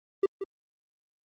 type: tone with echo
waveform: triangle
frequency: 392 Hz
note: G4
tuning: in tune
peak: -17 dBFS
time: 0.23-0.26 s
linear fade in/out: 5 ms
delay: 180 ms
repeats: 1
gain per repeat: -10 dB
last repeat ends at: 0.44 s
effects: Opus 24 kbps